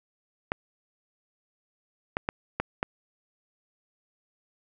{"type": "clicks", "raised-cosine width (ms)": 0.5, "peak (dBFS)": -11, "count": 5, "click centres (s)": [0.519, 2.169, 2.289, 2.6, 2.829], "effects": []}